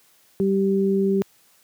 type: tone pair together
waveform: sine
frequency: 194.95 / 389.9 Hz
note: G3 / G4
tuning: -9 / -9 cents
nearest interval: octave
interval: 1200 cents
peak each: -20 dBFS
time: 0.4-1.22 s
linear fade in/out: 0 ms
effects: white hiss -58 dBFS RMS until 1.63 s + high-pass 80 Hz 12 dB/octave